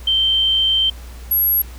sine tone pair in turn, 3123 / 11522 Hz, G7 / F#9, -7 / -47 cents, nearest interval octave + major seventh, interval 2260 cents, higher second, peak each -13 dBFS, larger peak neither, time 0.07-0.9 / 1.31-1.62 s, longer first, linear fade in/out 5 ms, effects added 60 Hz sine -32 dBFS peak until 1.78 s + pink hiss -43 dBFS RMS until 1.78 s

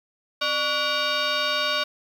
sine tone with frequency modulation, 1128 Hz, C#6, 30 cents sharp, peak -20 dBFS, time 0.41-1.84 s, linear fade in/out 10 ms, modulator 864 Hz, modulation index 4, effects tanh soft clip ceiling -18 dBFS + 8-bit

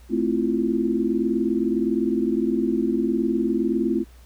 sine chord, F major seventh, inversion first, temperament equal, 220 / 261.6 / 329.6 / 349.2 Hz, A3 / C4 / E4 / F4, 0 / 0 / 0 / 0 cents, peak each -25 dBFS, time 0.09-4.05 s, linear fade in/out 50 ms, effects added 60 Hz sine -45 dBFS peak until 4.25 s + pink hiss -56 dBFS RMS until 4.25 s

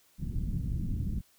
pink low-pass noise, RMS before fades -32 dBFS, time 0.18-1.22 s, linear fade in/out 50 ms, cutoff 210 Hz, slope 24 dB/octave, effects white hiss -65 dBFS RMS until 1.38 s

